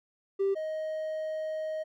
triangle tone pair in turn, 392 / 626.5 Hz, G4 / D#5, 0 / +12 cents, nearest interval minor sixth, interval 812 cents, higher second, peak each -21 / -29 dBFS, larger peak first, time 0.39-0.55 / 0.55-1.84 s, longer second, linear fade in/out 20 ms, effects tanh soft clip ceiling -21 dBFS

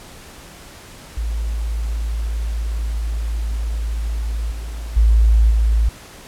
sine tone with level steps, 55.3 Hz, A1, 9 cents sharp, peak -19 / -25 / -9 / -12 dBFS, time 1.17-5.89 s, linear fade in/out 5 ms, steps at 4.51 / 4.96 / 5.5 s, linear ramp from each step 10 ms, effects pink hiss -40 dBFS RMS until 6.27 s + low-pass 12000 Hz 12 dB/octave

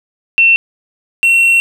sine / triangle tone pair in turn, 2700 / 2722 Hz, E7 / F7, +41 / -45 cents, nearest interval unison, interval 14 cents, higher second, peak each -5 dBFS, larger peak neither, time 0.38-0.56 / 1.23-1.6 s, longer second, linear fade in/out 0 ms, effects none

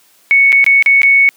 sine tone with dropouts, 2217 Hz, C#7, in tune, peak -5 dBFS, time 0.31-1.29 s, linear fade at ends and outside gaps 0 ms, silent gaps 0.521-0.527 / 0.642-0.664 / 0.825-0.861 / 1.018-1.032 s, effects white hiss -50 dBFS RMS until 1.36 s + high-pass 200 Hz 12 dB/octave

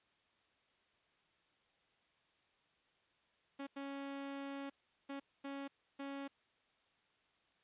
sawtooth tone bursts at uneven times, 277.2 Hz, C#4, in tune, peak -39 dBFS, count 5, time 3.59-3.67 / 3.76-4.7 / 5.09-5.2 / 5.44-5.68 / 5.99-6.28 s, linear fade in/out 10 ms, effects white hiss -75 dBFS RMS until 7.63 s + resampled to 8000 Hz

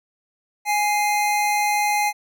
square tone pair together, 830.6 / 2093 Hz, G#5 / C7, 0 / 0 cents, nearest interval octave + major third, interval 1600 cents, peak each -20 / -25 dBFS, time 0.65-2.13 s, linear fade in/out 50 ms, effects none

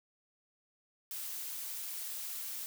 blue noise, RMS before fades -41 dBFS, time 1.11-2.66 s, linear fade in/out 0 ms, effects none

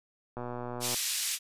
click train, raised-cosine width 1 ms, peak -24 dBFS, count 71, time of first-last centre 0.37-0.944 s, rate 122 Hz
white band-pass noise, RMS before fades -32 dBFS, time 0.8-1.39 s, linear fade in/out 50 ms, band 2700 to 9400 Hz, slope 12 dB/octave
effects resampled to 32000 Hz

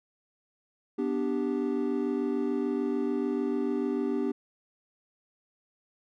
triangle chord, G major, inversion first, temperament equal, 246.9 / 293.7 / 392 Hz, B3 / D4 / G4, 0 / 0 / 0 cents, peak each -29 dBFS, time 0.98-4.32 s, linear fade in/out 10 ms, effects none

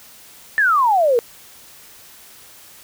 sine exponential sweep, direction down, 1800 to 453.4 Hz, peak -12 dBFS, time 0.58-1.19 s, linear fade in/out 0 ms, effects white hiss -44 dBFS RMS until 2.83 s

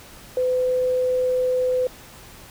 sine tone, 506 Hz, B4, 42 cents sharp, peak -18 dBFS, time 0.37-1.87 s, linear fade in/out 2 ms, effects pink hiss -44 dBFS RMS until 2.5 s

